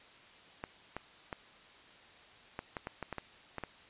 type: clicks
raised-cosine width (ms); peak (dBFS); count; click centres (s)
0.5; -23; 11; 0.639 / 0.966 / 1.328 / 2.591 / 2.768 / 2.871 / 3.027 / 3.127 / 3.183 / 3.583 / 3.637
effects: white hiss -57 dBFS RMS until 3.89 s + resampled to 8000 Hz